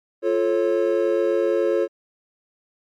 triangle chord, F augmented, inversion none, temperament just, 349.2 / 436.5 / 545.7 Hz, F4 / A4 / C#5, 0 / -14 / -27 cents, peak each -20 dBFS, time 0.22-1.88 s, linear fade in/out 50 ms, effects MP3 64 kbps

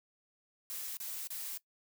blue noise bursts, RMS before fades -41 dBFS, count 3, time 0.7-1.574 s, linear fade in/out 0 ms, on 270 ms, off 32 ms, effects noise-tail reverb RT60 0.1 s tail -19 dB re dry

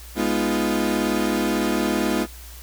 35% pulse chord, F half-diminished seventh, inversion first, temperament equal, 207.7 / 246.9 / 311.1 / 349.2 Hz, Ab3 / Cb4 / Eb4 / F4, 0 / 0 / 0 / 0 cents, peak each -24 dBFS, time 0.15-2.27 s, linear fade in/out 50 ms, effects added 60 Hz sine -39 dBFS peak until 2.62 s + white hiss -44 dBFS RMS until 2.62 s

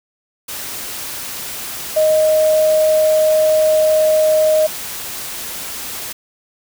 sine tone in noise, 622.3 Hz, D#5, in tune, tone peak -10 dBFS, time 1.96-4.67 s, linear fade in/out 10 ms, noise white, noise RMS -27 dBFS, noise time 0.48-6.13 s, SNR +14 dB, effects none

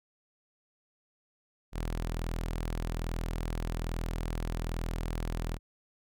sawtooth tone, 41.2 Hz, E1, in tune, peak -28 dBFS, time 1.72-5.59 s, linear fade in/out 50 ms, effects none

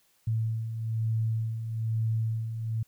sine beating tone pair, 111 / 112.1 Hz, A2 / A2, +16 / +33 cents, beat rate 1.1 Hz, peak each -35 / -27 dBFS, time 0.27-2.83 s, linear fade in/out 5 ms, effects white hiss -67 dBFS RMS until 2.87 s

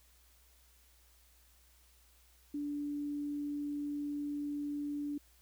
sine tone, 290.7 Hz, D4, 18 cents flat, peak -35 dBFS, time 2.54-5.18 s, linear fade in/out 5 ms, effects added 60 Hz sine -65 dBFS peak until 5.41 s + white hiss -67 dBFS RMS until 5.41 s

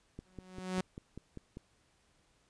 click train, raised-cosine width 3 ms, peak -31 dBFS, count 8, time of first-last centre 0.19-1.571 s, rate 5.07 Hz
sawtooth tone with exponential growth, 185 Hz, F#3, in tune, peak -26 dBFS, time 0.25-0.81 s, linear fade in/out 5 ms, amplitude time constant 120 ms
effects pink hiss -71 dBFS RMS until 2.49 s + resampled to 22050 Hz

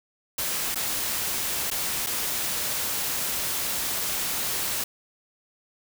white noise with dropouts, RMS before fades -28 dBFS, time 0.38-4.84 s, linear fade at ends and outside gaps 5 ms, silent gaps 0.746-0.756 / 1.703-1.712 / 2.064-2.068 s, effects none

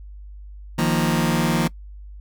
sawtooth chord, Eb suspended second, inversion none, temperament just, 155.56 / 175.01 / 233.3 Hz, Eb3 / F3 / Bb3, 0 / +4 / +2 cents, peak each -18 dBFS, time 0.78-1.68 s, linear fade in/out 10 ms, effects noise-tail reverb RT60 0.1 s tail -22 dB re dry + added 50 Hz sine -36 dBFS peak until 2.2 s

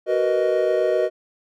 triangle chord, B major seventh, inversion second, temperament equal with one note detuned, 374.7 / 466.2 / 493.9 / 622.3 Hz, F#4 / A#4 / B4 / D#5, +22 / 0 / 0 / 0 cents, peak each -21 / -23 / -22 / -19 dBFS, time 0.06-1.1 s, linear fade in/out 50 ms, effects none

